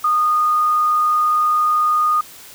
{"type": "tone", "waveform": "sine", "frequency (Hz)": 1229, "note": "D#6", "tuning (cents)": -22, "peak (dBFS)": -13, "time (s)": [0.04, 2.21], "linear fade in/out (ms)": 5, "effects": ["white hiss -40 dBFS RMS until 2.54 s"]}